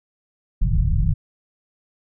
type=low-pass noise; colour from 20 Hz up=pink; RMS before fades=-18 dBFS; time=0.61-1.14 s; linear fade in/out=10 ms; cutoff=160 Hz; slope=48 dB/octave; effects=none